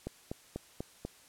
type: click train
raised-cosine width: 2 ms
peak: -23 dBFS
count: 5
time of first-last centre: 0.07-1.05 s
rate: 4.08 Hz
effects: white hiss -59 dBFS RMS until 1.28 s + low-pass 11000 Hz 12 dB/octave